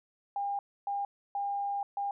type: tone bursts at uneven times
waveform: sine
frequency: 804 Hz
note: G5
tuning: 44 cents sharp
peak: -30 dBFS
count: 4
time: 0.36-0.59 / 0.87-1.05 / 1.35-1.83 / 1.97-2.11 s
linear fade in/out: 2 ms
effects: none